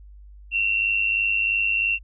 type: tone pair together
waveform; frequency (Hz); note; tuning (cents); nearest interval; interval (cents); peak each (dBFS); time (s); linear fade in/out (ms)
sine; 2637 / 2740; E7 / F7; 0 / -34; minor second; 66; -27 / -20; 0.51-1.99; 50
effects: added 50 Hz sine -42 dBFS peak until 2.03 s